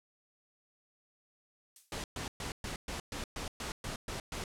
violet noise with exponential decay, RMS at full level -45 dBFS, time 1.76-1.99 s, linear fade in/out 2 ms, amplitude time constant 50 ms
pink noise bursts, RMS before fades -39 dBFS, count 11, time 1.92-4.44 s, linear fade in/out 2 ms, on 120 ms, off 120 ms
effects low-pass 9000 Hz 12 dB/octave

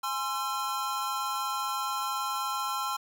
square chord, Ab augmented, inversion none, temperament equal with one note detuned, 830.6 / 1046.5 / 1348.5 Hz, Ab5 / C6 / E6, 0 / 0 / +39 cents, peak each -37 / -34 / -34 dBFS, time 0.03-2.97 s, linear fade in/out 10 ms, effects none

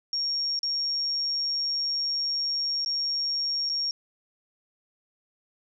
sine tone with dropouts, 5550 Hz, F8, 12 cents flat, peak -25 dBFS, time 0.13-3.91 s, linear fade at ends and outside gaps 1 ms, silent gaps 0.591-0.631 / 2.848-2.86 / 3.692-3.697 s, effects none

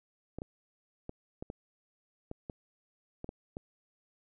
clicks, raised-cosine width 2 ms, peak -26 dBFS, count 10, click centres 0.386 / 0.419 / 1.094 / 1.425 / 1.501 / 2.314 / 2.498 / 3.244 / 3.291 / 3.569 s, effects none

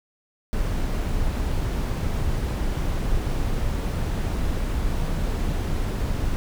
brown noise, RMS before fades -24 dBFS, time 0.53-6.36 s, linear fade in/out 0 ms, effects none

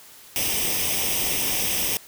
white noise with comb filter, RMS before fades -24 dBFS, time 0.36-1.97 s, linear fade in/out 0 ms, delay 0.35 ms, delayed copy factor +0.7, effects white hiss -47 dBFS RMS until 2.07 s

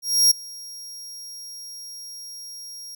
sawtooth tone with ADSR envelope, 5600 Hz, F8, 4 cents sharp, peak -9 dBFS, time 0.02-2.95 s, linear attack 290 ms, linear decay 7 ms, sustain -24 dB, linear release 4 ms, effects none

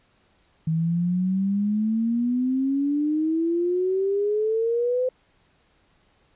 sine exponential sweep, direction up, 158.5 to 514 Hz, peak -20 dBFS, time 0.67-5.09 s, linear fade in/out 5 ms, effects pink hiss -63 dBFS RMS until 6.35 s + resampled to 8000 Hz

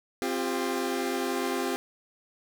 sawtooth chord, C suspended fourth, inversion none, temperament equal with one note detuned, 261.6 / 349.2 / 399.1 Hz, C4 / F4 / G4, 0 / 0 / +31 cents, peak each -28 dBFS, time 0.22-1.76 s, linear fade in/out 0 ms, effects none

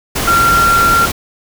sine tone in noise, 1376 Hz, F6, 26 cents flat, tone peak -8 dBFS, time 0.27-1.06 s, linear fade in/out 10 ms, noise pink, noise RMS -17 dBFS, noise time 0.15-1.12 s, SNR +6 dB, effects none

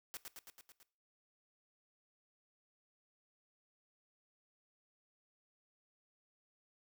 white noise with echo, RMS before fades -45 dBFS, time 0.14-0.17 s, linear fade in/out 0 ms, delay 110 ms, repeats 6, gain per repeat -3 dB, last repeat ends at 0.83 s, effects noise-tail reverb RT60 0.4 s tail -19 dB re dry

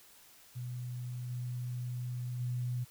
sine tone with level steps, 123.47 Hz, B2, in tune, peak -37 / -35 / -32 dBFS, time 0.55-2.85 s, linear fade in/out 20 ms, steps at 1.29 / 2.39 s, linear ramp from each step 20 ms, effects white hiss -59 dBFS RMS until 2.9 s

